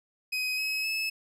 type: tone with pitch steps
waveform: 30% pulse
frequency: 2520 / 2560 / 2600 Hz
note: D#7 / D#7 / E7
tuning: +21 / +49 / -24 cents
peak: -25 dBFS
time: 0.32-1.1 s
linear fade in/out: 10 ms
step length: 260 ms
effects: low-pass 12000 Hz 12 dB/octave